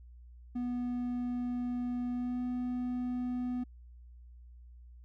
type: tone with pitch glide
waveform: triangle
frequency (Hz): 245.2 to 248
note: B3 to B3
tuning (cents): -12 to +7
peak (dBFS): -30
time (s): 0.55-3.64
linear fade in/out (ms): 10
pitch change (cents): +19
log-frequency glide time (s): 2.12-2.41
effects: added 60 Hz sine -50 dBFS peak until 5.04 s